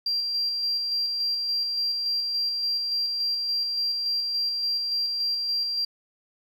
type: tone with tremolo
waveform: sine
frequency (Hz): 4740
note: D8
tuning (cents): +15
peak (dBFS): -22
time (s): 0.06-5.85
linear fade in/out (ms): 5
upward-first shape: square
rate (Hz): 3.5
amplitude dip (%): 30
effects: tanh soft clip ceiling -18 dBFS + 9-bit